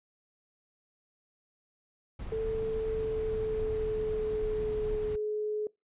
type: noise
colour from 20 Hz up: brown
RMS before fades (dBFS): -39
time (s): 2.19-5.16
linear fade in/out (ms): 5
type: tone with pitch glide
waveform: sine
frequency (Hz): 442.7 to 424.4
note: A4 to G#4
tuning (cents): +11 to +38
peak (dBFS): -29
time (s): 2.32-5.67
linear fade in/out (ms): 2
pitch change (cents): -73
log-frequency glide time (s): 2.52-5.31
effects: noise-tail reverb RT60 0.2 s tail -23 dB re dry + resampled to 8000 Hz